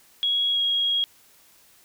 sine tone with pitch glide, 3322 to 3290 Hz, G#7 to G#7, 0 to -17 cents, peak -20 dBFS, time 0.23-1.04 s, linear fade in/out 0 ms, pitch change -17 cents, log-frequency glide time 0.51-0.61 s, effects white hiss -56 dBFS RMS until 1.84 s

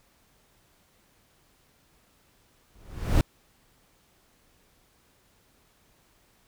brown noise with exponential growth, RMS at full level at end -17 dBFS, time 2.75-3.21 s, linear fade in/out 1 ms, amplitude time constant 100 ms, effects pink hiss -64 dBFS RMS until 6.47 s

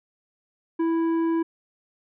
sine tone with tanh clipping, 329.6 Hz, E4, in tune, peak -22 dBFS, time 0.79-1.43 s, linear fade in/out 10 ms, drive 9 dB, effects none

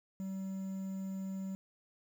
triangle tone with quantisation, 191.8 Hz, G3, 37 cents flat, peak -35 dBFS, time 0.2-1.55 s, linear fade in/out 0 ms, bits 10, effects none

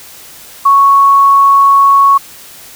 sine tone, 1108.7 Hz, C#6, in tune, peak -3 dBFS, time 0.65-2.18 s, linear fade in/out 10 ms, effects white hiss -34 dBFS RMS until 2.75 s

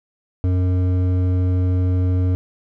sine tone with hard clipping, 91.3 Hz, F#2, 23 cents flat, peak -17 dBFS, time 0.44-2.35 s, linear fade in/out 0 ms, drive 10 dB, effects none

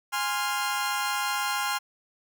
sawtooth chord, F minor, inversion first, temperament equal with one note detuned, 824.9 / 1046.5 / 1396.9 Hz, Ab5 / C6 / F6, -12 / 0 / 0 cents, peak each -27 dBFS, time 0.12-1.79 s, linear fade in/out 20 ms, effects none

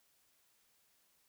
silence, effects white hiss -73 dBFS RMS until 1.28 s

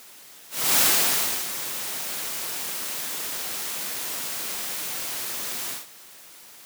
white noise with ADSR envelope, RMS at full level -18 dBFS, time 0.5-5.87 s, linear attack 280 ms, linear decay 680 ms, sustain -13 dB, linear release 160 ms, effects white hiss -47 dBFS RMS until 6.65 s + high-pass 150 Hz 12 dB/octave

